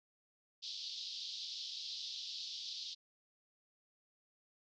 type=band-pass noise; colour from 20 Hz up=pink; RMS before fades=-45 dBFS; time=0.62-2.95 s; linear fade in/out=20 ms; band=3400 to 5200 Hz; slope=48 dB/octave; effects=none